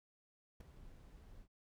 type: noise with ADSR envelope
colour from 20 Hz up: brown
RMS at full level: -44 dBFS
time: 0.6-1.48 s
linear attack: 9 ms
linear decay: 4 ms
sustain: -13 dB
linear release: 74 ms
effects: none